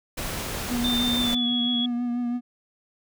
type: noise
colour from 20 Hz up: pink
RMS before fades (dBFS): -31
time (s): 0.17-1.35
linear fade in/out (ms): 10
type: tone with vibrato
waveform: triangle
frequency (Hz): 241.8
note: B3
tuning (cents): -36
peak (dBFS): -22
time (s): 0.68-2.41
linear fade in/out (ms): 50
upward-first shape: triangle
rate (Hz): 6.1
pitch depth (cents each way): 31
type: tone with pitch glide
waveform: sine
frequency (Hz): 3592 to 3351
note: A7 to G#7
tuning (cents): +35 to +15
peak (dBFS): -24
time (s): 0.84-1.86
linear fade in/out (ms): 5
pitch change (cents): -120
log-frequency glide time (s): 1.18-1.49
effects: none